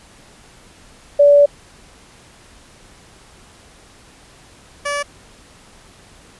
sine / 15% pulse tone pair in turn, 576 / 576 Hz, D5 / D5, -34 / -34 cents, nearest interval unison, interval 0 cents, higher neither, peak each -6 / -13 dBFS, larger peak first, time 1.19-1.46 / 4.85-5.03 s, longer first, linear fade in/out 10 ms, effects pink hiss -46 dBFS RMS until 6.39 s + resampled to 24000 Hz

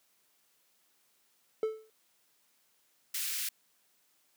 triangle tone with exponential decay, 438 Hz, A4, 8 cents flat, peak -23 dBFS, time 1.63-1.9 s, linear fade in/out 1 ms, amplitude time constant 57 ms
white high-pass noise, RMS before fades -35 dBFS, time 3.14-3.49 s, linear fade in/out 5 ms, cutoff 1700 Hz, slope 24 dB/octave
effects white hiss -71 dBFS RMS until 4.36 s + high-pass 150 Hz 12 dB/octave

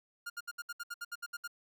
45% pulse tone bursts, 1413 Hz, F6, 20 cents sharp, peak -38 dBFS, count 12, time 0.26-1.477 s, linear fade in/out 10 ms, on 40 ms, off 67 ms, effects none

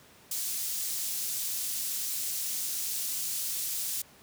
pink high-pass noise, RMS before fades -33 dBFS, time 0.31-4.02 s, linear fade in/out 5 ms, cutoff 6400 Hz, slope 12 dB/octave, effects pink hiss -56 dBFS RMS until 4.22 s + high-pass 100 Hz 12 dB/octave

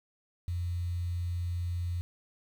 sine tone with quantisation, 87.5 Hz, F2, 4 cents sharp, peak -30 dBFS, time 0.48-2.01 s, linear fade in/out 0 ms, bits 9, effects none

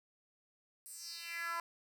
10% pulse tone with high-pass filter sweep, 337.7 Hz, E4, 42 cents sharp, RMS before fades -43 dBFS, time 0.86-1.6 s, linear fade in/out 0 ms, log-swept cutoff 10000 to 990 Hz, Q 3.3, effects none

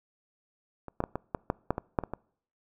clicks, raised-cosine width 1 ms, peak -26 / -13 / -15 / -17 / -15 / -12 / -11 / -17 / -10 / -21 / -19 dBFS, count 11, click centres 0.883 / 1.004 / 1.039 / 1.156 / 1.348 / 1.501 / 1.706 / 1.781 / 1.988 / 2.037 / 2.136 s, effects noise-tail reverb RT60 0.6 s tail -25 dB re dry

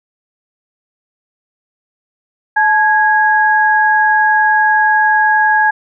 sine tone pair together, 862 / 1651.4 Hz, A5 / G#6, -36 / -10 cents, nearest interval major seventh, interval 1126 cents, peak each -11 dBFS, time 2.56-5.71 s, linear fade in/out 10 ms, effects none

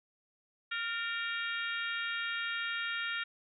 harmonic tone with a mistuned harmonic, 466.2 Hz, A#4, in tune, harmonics 3 / 4 / 5 / 6 / 7 / 8, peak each -37 / -39 / -41 / -43 / -44 / -45 dBFS, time 0.71-3.24 s, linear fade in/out 10 ms, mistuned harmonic 4, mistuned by -42 cents, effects none

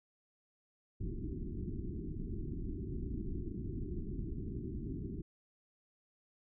pink low-pass noise, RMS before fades -40 dBFS, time 1-5.22 s, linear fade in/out 10 ms, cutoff 390 Hz, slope 96 dB/octave, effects none

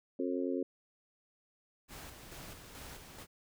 harmonic tone, 89.7 Hz, F2, 47 cents sharp, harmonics 3 / 4 / 5 / 6, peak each -35 / -37 / -39 / -41 dBFS, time 0.19-0.63 s, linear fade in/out 5 ms
pink noise with tremolo, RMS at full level -48 dBFS, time 1.88-3.27 s, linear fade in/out 50 ms, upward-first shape square, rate 2.3 Hz, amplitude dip 40%
effects none

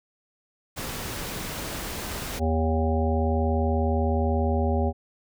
pink noise, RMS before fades -33 dBFS, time 0.76-2.4 s, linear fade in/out 20 ms
harmonic tone, 79.9 Hz, D#2, 47 cents sharp, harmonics 1 / 3 / 5 / 7 / 9 / 10, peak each -23 / -28 / -30 / -31 / -33 / -33 dBFS, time 2.38-4.93 s, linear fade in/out 50 ms
effects none

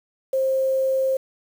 sine tone with quantisation, 530 Hz, C5, 22 cents sharp, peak -18 dBFS, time 0.33-1.17 s, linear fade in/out 5 ms, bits 7, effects none

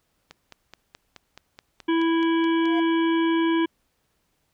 click train, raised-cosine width 0.2 ms, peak -24 dBFS, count 12, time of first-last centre 0.31-2.655 s, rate 4.69 Hz
harmonic tone, 329.6 Hz, E4, in tune, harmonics 1 / 3 / 5 / 7 / 9 / 10, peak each -19 / -29 / -33 / -36 / -38 / -39 dBFS, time 1.88-3.66 s, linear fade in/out 10 ms
triangle tone with exponential growth, 695 Hz, F5, 9 cents flat, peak -26 dBFS, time 2.52-2.8 s, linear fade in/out 5 ms, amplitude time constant 60 ms
effects pink hiss -71 dBFS RMS until 4.53 s

